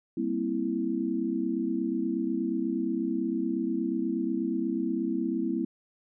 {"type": "chord", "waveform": "sine", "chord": "C dominant seventh", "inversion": "second", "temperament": "equal", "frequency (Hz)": [196, 233.1, 261.6, 329.6], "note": ["G3", "Bb3", "C4", "E4"], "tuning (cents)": [0, 0, 0, 0], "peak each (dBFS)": [-35, -32, -32, -30], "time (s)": [0.17, 5.65], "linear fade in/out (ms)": 5, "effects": []}